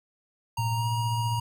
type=tone with pitch glide; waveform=square; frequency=929 to 949.6 Hz; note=A#5 to A#5; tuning=-6 to +32 cents; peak=-30 dBFS; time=0.57-1.4 s; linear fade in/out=5 ms; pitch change=+38 cents; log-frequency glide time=0.72-0.87 s
type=tone with tremolo; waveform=sine; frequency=114.5 Hz; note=A#2; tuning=31 cents flat; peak=-24 dBFS; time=0.58-1.4 s; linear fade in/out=10 ms; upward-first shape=triangle; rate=15 Hz; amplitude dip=45%
effects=none